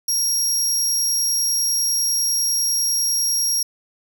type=tone; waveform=25% pulse; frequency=5610 Hz; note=F8; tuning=7 cents sharp; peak=-13 dBFS; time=0.08-3.63 s; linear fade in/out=5 ms; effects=none